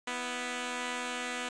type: tone pair together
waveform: 5% pulse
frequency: 246.9 / 329.6 Hz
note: B3 / E4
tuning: 0 / 0 cents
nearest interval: perfect fourth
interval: 500 cents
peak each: -23 / -30 dBFS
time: 0.07-1.49 s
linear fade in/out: 5 ms
effects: resampled to 22050 Hz + 9-bit